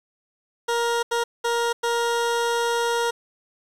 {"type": "tone bursts at uneven times", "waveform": "20% pulse", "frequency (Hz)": 470, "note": "A#4", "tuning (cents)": 14, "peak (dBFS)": -16, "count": 4, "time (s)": [[0.68, 1.03], [1.11, 1.24], [1.44, 1.73], [1.83, 3.11]], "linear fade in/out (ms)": 10, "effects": ["low-pass 11000 Hz 12 dB/octave", "8-bit"]}